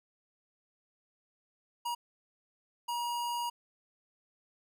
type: tone bursts at uneven times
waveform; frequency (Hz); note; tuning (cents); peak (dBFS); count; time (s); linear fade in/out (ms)
square; 954; A#5; +40; -33; 2; 1.85-1.95 / 2.88-3.5; 10
effects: none